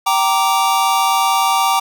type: chord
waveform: square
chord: G minor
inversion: none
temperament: equal with one note detuned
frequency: 775 / 932.3 / 1174.7 Hz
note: G5 / Bb5 / D6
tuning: -20 / 0 / 0 cents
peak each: -18 dBFS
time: 0.06-1.8 s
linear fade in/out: 10 ms
effects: none